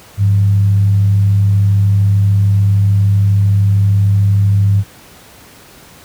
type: tone with frequency modulation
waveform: sine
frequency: 101 Hz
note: G#2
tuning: 48 cents flat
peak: -7 dBFS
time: 0.17-4.84 s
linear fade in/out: 50 ms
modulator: 73.1 Hz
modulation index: 0.27
effects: pink hiss -40 dBFS RMS until 6.04 s + high-pass 60 Hz 12 dB/octave